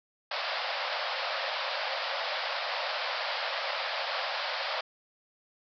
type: band-pass noise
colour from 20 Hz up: pink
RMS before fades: -33 dBFS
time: 0.31-4.81 s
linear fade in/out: 5 ms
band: 520 to 5100 Hz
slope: 96 dB/octave
effects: none